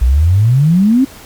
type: exponential sweep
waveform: sine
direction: up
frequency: 57.2 to 277.2 Hz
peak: -6 dBFS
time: 0.01-1.05 s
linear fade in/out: 10 ms
effects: pink hiss -36 dBFS RMS until 1.25 s + MP3 96 kbps